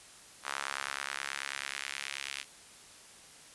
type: tone with high-pass filter sweep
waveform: sawtooth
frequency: 69.3 Hz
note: C#2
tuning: in tune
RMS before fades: -39 dBFS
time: 0.43-2.45 s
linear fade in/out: 50 ms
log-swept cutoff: 1200 to 2500 Hz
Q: 1.6
effects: white hiss -54 dBFS RMS until 3.54 s + resampled to 24000 Hz